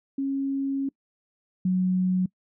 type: tone pair in turn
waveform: sine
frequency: 273.5 / 184.31 Hz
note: C#4 / F#3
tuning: -23 / -6 cents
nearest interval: perfect fifth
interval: 683 cents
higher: first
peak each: -24 / -20 dBFS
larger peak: second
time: 0.18-0.89 / 1.65-2.26 s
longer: first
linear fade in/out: 5 ms
effects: noise-tail reverb RT60 0.1 s tail -24 dB re dry